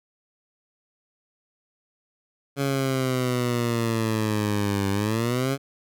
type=exponential two-way sweep; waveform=15% pulse; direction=down then up; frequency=140.2 to 98 to 140.2 Hz; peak=-16 dBFS; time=2.56-5.58 s; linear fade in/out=50 ms; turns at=4.9 s; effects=none